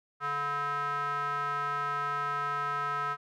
square tone with band-pass filter, 143.7 Hz, D3, 37 cents flat, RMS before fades -32 dBFS, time 0.2-3.17 s, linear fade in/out 50 ms, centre 1300 Hz, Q 5.4, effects none

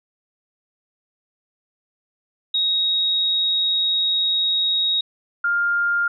sine tone pair in turn, 3778 / 1403.3 Hz, A#7 / F6, +22 / +8 cents, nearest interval octave + perfect fourth, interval 1714 cents, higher first, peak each -17 dBFS, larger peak neither, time 2.54-5.01 / 5.44-6.08 s, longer first, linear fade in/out 5 ms, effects none

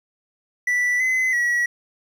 triangle tone with pitch steps, 1968 / 2036 / 1925 Hz, B6 / C7 / B6, -7 / -48 / -45 cents, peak -16 dBFS, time 0.67-1.66 s, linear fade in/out 5 ms, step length 330 ms, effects 9-bit

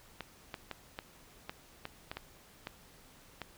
clicks, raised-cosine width 0.3 ms, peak -23 dBFS, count 10, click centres 0.207 / 0.542 / 0.713 / 0.989 / 1.495 / 1.854 / 2.115 / 2.17 / 2.671 / 3.417 s, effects pink hiss -59 dBFS RMS until 3.57 s

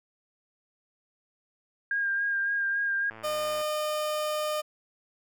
sine tone with vibrato, 1612 Hz, G6, 48 cents sharp, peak -25 dBFS, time 1.91-3.1 s, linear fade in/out 2 ms, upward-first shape sine, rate 3.6 Hz, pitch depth 23 cents each way
click train, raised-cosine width 0.5 ms, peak -30 dBFS, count 57, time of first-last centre 3.11-3.615 s, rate 111 Hz
30% pulse tone, 608 Hz, D#5, 40 cents flat, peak -25 dBFS, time 3.23-4.62 s, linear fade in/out 20 ms
effects none

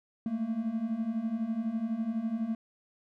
triangle beating tone pair, 216.7 / 228.7 Hz, A3 / A#3, -26 / -33 cents, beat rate 12 Hz, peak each -33 / -29 dBFS, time 0.26-2.55 s, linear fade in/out 2 ms, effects none

